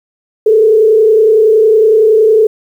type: tone with frequency modulation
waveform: sine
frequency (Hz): 436.1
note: A4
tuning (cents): -15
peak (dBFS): -4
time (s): 0.46-2.47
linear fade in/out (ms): 5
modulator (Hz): 30.8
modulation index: 0.67
effects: 7-bit